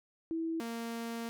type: tone pair in turn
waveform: sine / sawtooth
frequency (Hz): 327 / 231.2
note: E4 / A#3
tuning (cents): -14 / -14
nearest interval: tritone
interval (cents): 600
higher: first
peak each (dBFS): -32 / -33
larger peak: first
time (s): 0.31-0.6 / 0.6-1.29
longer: second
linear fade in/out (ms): 0
effects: none